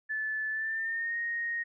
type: tone with pitch glide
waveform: sine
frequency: 1741 to 1866 Hz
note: A6 to A#6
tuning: -19 to +1 cents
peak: -30 dBFS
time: 0.09-1.64 s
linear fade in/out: 20 ms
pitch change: +120 cents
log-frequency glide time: 0.5-1.17 s
effects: none